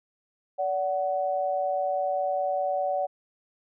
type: tone pair together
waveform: sine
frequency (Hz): 575.8 / 746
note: D5 / F#5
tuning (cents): -34 / +14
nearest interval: major third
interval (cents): 448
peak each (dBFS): -27 / -27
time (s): 0.58-3.07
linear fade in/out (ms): 20
effects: none